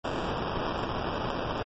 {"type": "noise with sample-and-hold", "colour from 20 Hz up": "white", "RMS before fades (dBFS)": -31, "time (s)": [0.04, 1.63], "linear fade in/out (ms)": 10, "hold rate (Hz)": 2100, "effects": ["low-pass 4000 Hz 12 dB/octave", "MP3 32 kbps"]}